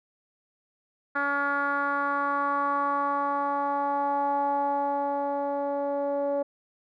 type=tone with low-pass filter sweep; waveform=10% pulse; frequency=283.1 Hz; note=C#4; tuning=37 cents sharp; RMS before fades=-27 dBFS; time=1.15-6.43 s; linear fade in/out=10 ms; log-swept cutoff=1500 to 610 Hz; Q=4.4; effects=none